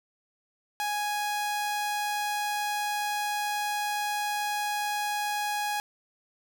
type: tone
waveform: sawtooth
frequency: 830.6 Hz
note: G#5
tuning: in tune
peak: -24 dBFS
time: 0.8-5.8 s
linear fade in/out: 0 ms
effects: none